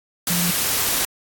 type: tone in noise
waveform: sine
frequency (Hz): 174.61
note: F3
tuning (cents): 0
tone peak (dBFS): -22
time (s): 0.3-0.51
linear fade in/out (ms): 2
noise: white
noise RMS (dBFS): -21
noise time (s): 0.27-1.05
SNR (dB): -4
effects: AAC 64 kbps